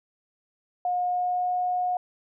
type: tone with pitch glide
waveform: sine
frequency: 718 to 723.8 Hz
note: F5 to F#5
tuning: +48 to -38 cents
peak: -23 dBFS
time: 0.85-1.97 s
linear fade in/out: 2 ms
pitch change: +14 cents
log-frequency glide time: 1.06-1.53 s
effects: none